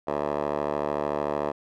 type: tone with band-pass filter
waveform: 10% pulse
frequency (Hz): 73.42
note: D2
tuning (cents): 0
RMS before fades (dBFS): -28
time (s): 0.07-1.52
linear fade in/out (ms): 10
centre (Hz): 700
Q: 5.3
effects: none